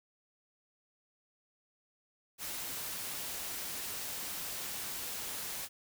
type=noise; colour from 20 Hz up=white; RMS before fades=-40 dBFS; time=2.38-5.69 s; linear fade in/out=50 ms; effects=none